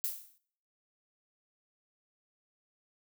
violet noise with exponential decay, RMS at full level -31 dBFS, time 0.04-0.38 s, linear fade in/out 0 ms, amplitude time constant 72 ms, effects noise-tail reverb RT60 0.6 s tail -21 dB re dry

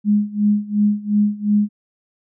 sine tone with tremolo, 207.7 Hz, G#3, in tune, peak -11 dBFS, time 0.04-1.69 s, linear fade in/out 50 ms, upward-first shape sine, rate 2.8 Hz, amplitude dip 90%, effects none

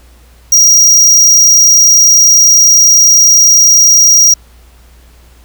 square tone, 5710 Hz, F8, 37 cents sharp, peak -3 dBFS, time 0.52-4.34 s, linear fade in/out 5 ms, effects added 60 Hz sine -38 dBFS peak until 5.44 s + pink hiss -46 dBFS RMS until 5.44 s

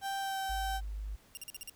35% pulse tone with pitch glide, 784 to 773.7 Hz, G5 to G5, 0 to -23 cents, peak -32 dBFS, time 0.01-0.81 s, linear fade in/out 50 ms, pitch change -23 cents, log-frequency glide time 0.2-0.38 s
sine tone, 51.4 Hz, G#1, 17 cents flat, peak -36 dBFS, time 0.49-1.16 s, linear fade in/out 10 ms
10% pulse tone bursts, 2794 Hz, F7, in tune, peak -32 dBFS, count 6, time 1.35-1.696 s, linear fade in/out 0 ms, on 21 ms, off 44 ms
effects pink hiss -63 dBFS RMS until 1.75 s

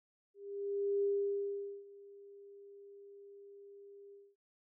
sine tone with ADSR envelope, 401.2 Hz, G4, 40 cents sharp, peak -29 dBFS, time 0.34-4.36 s, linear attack 690 ms, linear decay 810 ms, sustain -23 dB, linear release 230 ms, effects none

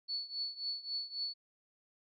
sine tone with tremolo, 4434 Hz, C#8, in tune, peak -33 dBFS, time 0.08-1.34 s, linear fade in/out 20 ms, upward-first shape triangle, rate 3.7 Hz, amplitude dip 90%, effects none

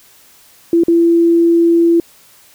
sine tone with dropouts, 337.2 Hz, E4, 39 cents sharp, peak -7 dBFS, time 0.73-2 s, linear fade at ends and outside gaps 2 ms, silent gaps 0.836-0.882 s, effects white hiss -46 dBFS RMS until 2.54 s

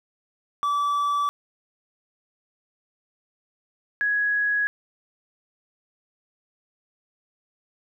triangle / sine tone pair in turn, 1155 / 1669.5 Hz, D6 / G#6, -29 / +9 cents, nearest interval tritone, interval 638 cents, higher second, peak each -19 / -20 dBFS, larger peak first, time 0.63-1.29 / 4.01-4.67 s, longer neither, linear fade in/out 0 ms, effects none

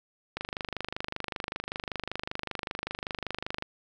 click train, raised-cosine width 0.3 ms, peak -16 dBFS, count 83, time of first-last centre 0.37-3.624 s, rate 25.2 Hz, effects none

